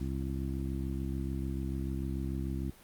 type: harmonic tone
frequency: 66.8 Hz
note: C2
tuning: 36 cents sharp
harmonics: 1 / 2 / 3 / 4 / 5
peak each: -35 / -38 / -40 / -41 / -42 dBFS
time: 0-2.71 s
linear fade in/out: 10 ms
effects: pink hiss -57 dBFS RMS until 2.83 s + Opus 48 kbps